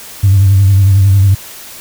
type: tone with vibrato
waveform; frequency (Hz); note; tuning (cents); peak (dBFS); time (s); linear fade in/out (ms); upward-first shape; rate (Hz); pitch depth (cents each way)
sine; 97.6; G2; -7; -3; 0.23-1.35; 10; sine; 11; 58
effects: tanh soft clip ceiling 0 dBFS + white hiss -31 dBFS RMS until 1.8 s